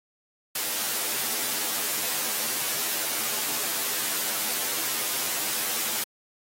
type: noise with comb filter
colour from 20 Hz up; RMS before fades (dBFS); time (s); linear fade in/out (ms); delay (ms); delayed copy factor
white; -28; 0.55-6.04; 5; 11; -0.9
effects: high-pass 200 Hz 12 dB/octave + AAC 48 kbps